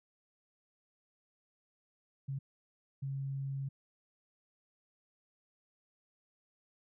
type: tone bursts at uneven times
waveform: sine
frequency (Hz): 136.7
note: C#3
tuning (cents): -24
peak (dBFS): -35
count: 2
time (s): 2.28-2.39 / 3.02-3.69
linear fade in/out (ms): 10
effects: none